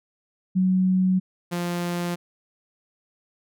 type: tone pair in turn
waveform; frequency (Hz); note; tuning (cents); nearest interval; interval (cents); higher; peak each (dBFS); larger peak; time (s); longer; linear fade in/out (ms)
sine / sawtooth; 186 / 174.48; F#3 / F3; +9 / -1; minor second; 110; first; -17 / -21; first; 0.55-1.2 / 1.51-2.16; neither; 20
effects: none